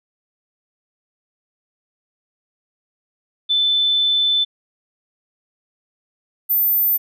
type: tone pair in turn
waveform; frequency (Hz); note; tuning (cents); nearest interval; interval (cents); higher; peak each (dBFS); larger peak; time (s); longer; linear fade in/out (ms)
sine; 3520 / 14080; A7 / A9; 0 / 0; 2 octaves; 2400; second; -14 / -14; neither; 3.49-4.45 / 6.49-6.98; first; 20
effects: none